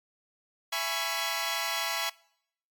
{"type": "chord", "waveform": "10% pulse", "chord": "C# minor seventh", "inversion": "first", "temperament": "equal with one note detuned", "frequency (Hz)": [669.2, 830.6, 987.8, 1108.7], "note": ["E5", "G#5", "B5", "C#6"], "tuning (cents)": [26, 0, 0, 0], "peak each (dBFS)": -26, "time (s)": [0.72, 2.1], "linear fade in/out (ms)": 10, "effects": ["noise-tail reverb RT60 0.7 s tail -23 dB re dry", "MP3 96 kbps"]}